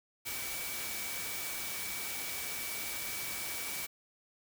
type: tone in noise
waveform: sine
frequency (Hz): 2287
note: D7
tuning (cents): -47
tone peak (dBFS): -44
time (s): 0.25-3.87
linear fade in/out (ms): 20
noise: white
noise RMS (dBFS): -39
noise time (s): 0.25-3.87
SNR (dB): -8
effects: none